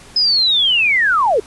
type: linear sweep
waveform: sine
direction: down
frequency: 5120 to 383.2 Hz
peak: -11 dBFS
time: 0.16-1.4 s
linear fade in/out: 5 ms
effects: pink hiss -41 dBFS RMS until 1.46 s + resampled to 24000 Hz